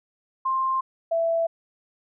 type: tone pair in turn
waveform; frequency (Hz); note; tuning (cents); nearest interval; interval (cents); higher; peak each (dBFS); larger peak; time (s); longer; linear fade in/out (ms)
sine; 1054 / 664; C6 / E5; +12 / +12; minor sixth; 800; first; -21 / -20; second; 0.45-0.81 / 1.11-1.47; neither; 10
effects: none